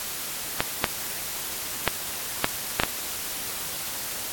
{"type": "clicks", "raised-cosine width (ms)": 0.3, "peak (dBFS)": -3, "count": 6, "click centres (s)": [0.605, 0.842, 1.877, 2.444, 2.799, 2.835], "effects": ["white hiss -32 dBFS RMS until 4.32 s", "AAC 64 kbps"]}